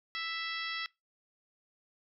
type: harmonic tone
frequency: 660 Hz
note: E5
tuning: 2 cents sharp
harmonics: 2 / 3 / 4 / 5 / 6 / 7 / 8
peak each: -42 / -39 / -44 / -42 / -45 / -47 / -46 dBFS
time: 0.15-0.86 s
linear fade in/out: 0 ms
effects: noise-tail reverb RT60 0.2 s tail -22 dB re dry